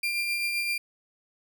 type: tone with tremolo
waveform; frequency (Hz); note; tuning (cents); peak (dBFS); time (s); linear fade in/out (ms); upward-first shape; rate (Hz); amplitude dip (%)
35% pulse; 2385; D7; +26; -23; 0.03-0.78; 5; triangle; 7.7; 35
effects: none